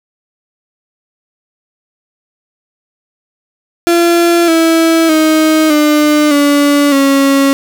35% pulse tone with pitch steps, 341.8 / 327.3 / 313.4 / 300.1 / 287.4 / 275.2 Hz, F4 / E4 / D#4 / D4 / D4 / C#4, -37 / -12 / +13 / +38 / -37 / -12 cents, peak -5 dBFS, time 3.87-7.53 s, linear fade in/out 0 ms, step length 610 ms, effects none

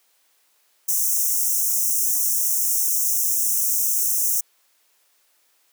white high-pass noise, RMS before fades -21 dBFS, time 0.88-4.41 s, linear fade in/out 10 ms, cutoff 5600 Hz, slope 96 dB/octave, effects white hiss -63 dBFS RMS until 5.72 s + high-pass 400 Hz 12 dB/octave

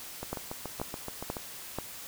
two click trains, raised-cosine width 1 ms, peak -22 / -18 dBFS, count 9 / 4, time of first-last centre 0.23-1.368 / 0.33-1.786 s, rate 7.03 / 2.06 Hz, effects white hiss -44 dBFS RMS until 2.07 s

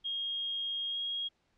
sine tone with pitch glide, 3251 to 3276 Hz, G#7 to G#7, -38 to -24 cents, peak -32 dBFS, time 0.04-1.29 s, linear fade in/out 20 ms, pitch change +14 cents, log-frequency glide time 0.9-0.97 s, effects pink hiss -74 dBFS RMS until 1.57 s + low-pass 5000 Hz 12 dB/octave

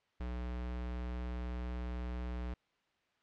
square tone, 61 Hz, B1, 21 cents flat, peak -38 dBFS, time 0.2-2.54 s, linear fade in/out 5 ms, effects white hiss -75 dBFS RMS until 3.22 s + low-pass 3000 Hz 12 dB/octave

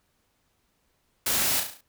white noise with echo, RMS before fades -26 dBFS, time 1.26-1.6 s, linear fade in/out 5 ms, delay 35 ms, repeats 6, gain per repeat -5 dB, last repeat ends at 1.81 s, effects pink hiss -71 dBFS RMS until 1.88 s

